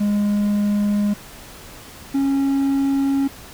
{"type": "tone pair in turn", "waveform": "triangle", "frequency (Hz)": [205.8, 274.7], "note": ["G#3", "C#4"], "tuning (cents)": [-16, -16], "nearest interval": "perfect fourth", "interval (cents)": 500, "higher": "second", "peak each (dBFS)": -14, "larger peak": "neither", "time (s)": [[0, 1.14], [2.14, 3.28]], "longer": "neither", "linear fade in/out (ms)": 10, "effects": ["pink hiss -40 dBFS RMS until 3.53 s"]}